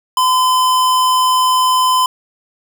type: tone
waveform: square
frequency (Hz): 1020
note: C6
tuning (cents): -44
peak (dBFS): -11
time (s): 0.17-2.06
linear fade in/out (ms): 2
effects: none